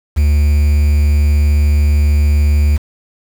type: tone with quantisation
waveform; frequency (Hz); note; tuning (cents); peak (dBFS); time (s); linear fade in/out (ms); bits
triangle; 73.42; D2; 0; -6; 0.16-2.78; 20; 5
effects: none